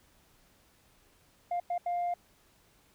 sine tone bursts at uneven times, 702 Hz, F5, 9 cents sharp, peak -27 dBFS, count 3, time 1.51-1.6 / 1.7-1.78 / 1.86-2.14 s, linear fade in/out 5 ms, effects tanh soft clip ceiling -27 dBFS + pink hiss -65 dBFS RMS until 2.94 s

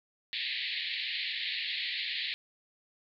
white band-pass noise, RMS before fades -35 dBFS, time 0.33-2.34 s, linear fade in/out 0 ms, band 1800 to 4400 Hz, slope 96 dB/octave, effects none

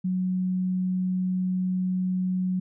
sine tone, 184.3 Hz, F#3, 7 cents flat, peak -23 dBFS, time 0.04-2.6 s, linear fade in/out 10 ms, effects none

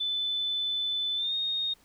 sine tone with pitch glide, 3509 to 3707 Hz, A7 to A#7, -5 to -10 cents, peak -27 dBFS, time 0-1.74 s, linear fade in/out 10 ms, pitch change +95 cents, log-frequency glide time 1.16-1.34 s, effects pink hiss -62 dBFS RMS until 1.84 s

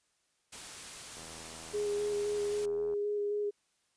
white noise, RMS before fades -45 dBFS, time 0.52-2.66 s, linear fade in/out 10 ms
click train, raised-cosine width 1 ms, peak -37 dBFS, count 144, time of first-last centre 1.17-2.938 s, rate 80.9 Hz
sine tone with vibrato, 412.5 Hz, G#4, 12 cents flat, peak -30 dBFS, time 1.73-3.51 s, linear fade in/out 20 ms, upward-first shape square, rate 3.8 Hz, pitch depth 11 cents each way
effects white hiss -75 dBFS RMS until 3.96 s + resampled to 22050 Hz

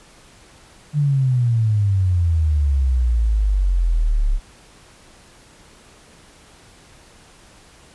sine exponential sweep, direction down, 150.6 to 33.69 Hz, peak -14 dBFS, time 0.93-4.4 s, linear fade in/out 50 ms, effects pink hiss -48 dBFS RMS until 7.94 s + resampled to 24000 Hz

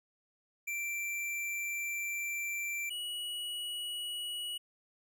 square tone pair in turn, 2349 / 2925 Hz, D7 / F#7, 0 / -21 cents, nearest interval major third, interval 379 cents, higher second, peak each -35 / -37 dBFS, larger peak first, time 0.67-2.9 / 2.9-4.58 s, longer first, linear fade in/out 10 ms, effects none

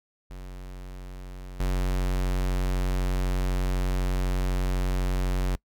square tone with level steps, 46 Hz, F#1, 9 cents flat, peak -38 / -24 dBFS, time 0.3-5.56 s, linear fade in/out 10 ms, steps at 1.6 s, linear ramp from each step 2 ms, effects noise-tail reverb RT60 0.1 s tail -24 dB re dry

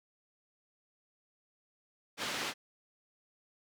white band-pass noise, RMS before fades -37 dBFS, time 2.17-2.54 s, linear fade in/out 50 ms, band 150 to 3900 Hz, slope 12 dB/octave, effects none

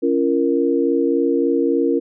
sine chord, Bb minor, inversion first, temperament equal with one note detuned, 277.2 / 340.7 / 466.2 Hz, Db4 / F4 / Bb4, 0 / -43 / 0 cents, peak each -19 dBFS, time 0.02-2 s, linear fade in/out 20 ms, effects none

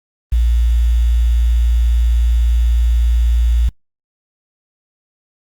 sine tone with quantisation, 58.2 Hz, A#1, 2 cents flat, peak -10 dBFS, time 0.32-3.69 s, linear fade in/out 5 ms, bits 6, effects noise-tail reverb RT60 0.1 s tail -24 dB re dry + Opus 24 kbps

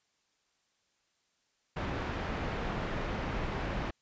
pink low-pass noise, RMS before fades -35 dBFS, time 1.76-3.91 s, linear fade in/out 10 ms, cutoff 2100 Hz, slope 12 dB/octave, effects white hiss -75 dBFS RMS until 4.01 s + resampled to 16000 Hz

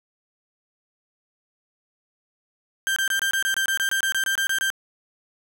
35% pulse tone bursts, 1576 Hz, G6, 9 cents sharp, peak -19 dBFS, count 16, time 2.87-4.702 s, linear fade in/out 0 ms, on 92 ms, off 24 ms, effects none

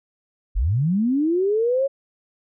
sine linear sweep, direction up, 36.71 to 558 Hz, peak -17 dBFS, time 0.55-1.88 s, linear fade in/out 20 ms, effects none

